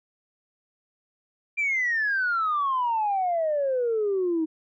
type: exponential sweep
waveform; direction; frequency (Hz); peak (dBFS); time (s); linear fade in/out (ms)
sine; down; 2389 to 311.1; -21; 1.57-4.46; 20
effects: tanh soft clip ceiling -18 dBFS